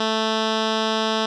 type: tone with low-pass filter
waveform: 10% pulse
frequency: 220 Hz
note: A3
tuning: in tune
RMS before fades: -22 dBFS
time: 0-1.26 s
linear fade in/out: 5 ms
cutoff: 4300 Hz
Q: 2.7
effects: none